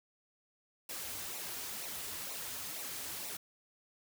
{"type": "noise with flanger", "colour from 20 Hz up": "white", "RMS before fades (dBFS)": -42, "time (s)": [0.89, 3.37], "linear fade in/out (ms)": 5, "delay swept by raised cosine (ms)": [0.6, 6], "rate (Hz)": 2.1, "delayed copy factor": -0.65, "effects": []}